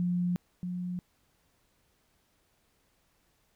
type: tone pair in turn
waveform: sine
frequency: 177.2 / 179.05 Hz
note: F3 / F3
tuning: +25 / +43 cents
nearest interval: unison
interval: 18 cents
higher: second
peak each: -26 / -32 dBFS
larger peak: first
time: 0-0.36 / 0.63-0.99 s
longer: neither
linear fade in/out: 0 ms
effects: pink hiss -71 dBFS RMS until 3.55 s